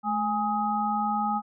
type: tone cluster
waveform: sine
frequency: 214.7 / 827 / 1259 Hz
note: A3 / G#5 / D#6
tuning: -42 / -8 / +20 cents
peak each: -30 / -26 / -30 dBFS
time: 0.03-1.42 s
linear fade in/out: 50 ms
effects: none